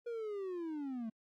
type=linear sweep; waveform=triangle; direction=down; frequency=480.5 to 215.4 Hz; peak=-36 dBFS; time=0.06-1.1 s; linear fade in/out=10 ms; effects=AAC 64 kbps